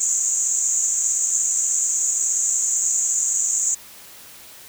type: band-pass noise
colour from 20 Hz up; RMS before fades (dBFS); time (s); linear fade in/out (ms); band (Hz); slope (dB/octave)
pink; -21; 0-3.75; 10; 6600 to 7600; 96
effects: white hiss -43 dBFS RMS until 4.68 s